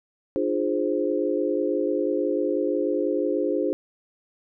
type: chord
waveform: sine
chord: D half-diminished seventh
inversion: none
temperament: equal with one note detuned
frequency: 299 / 349.2 / 415.3 / 523.3 Hz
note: D4 / F4 / Ab4 / C5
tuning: +31 / 0 / 0 / 0 cents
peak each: -27 dBFS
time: 0.36-3.73 s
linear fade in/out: 0 ms
effects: none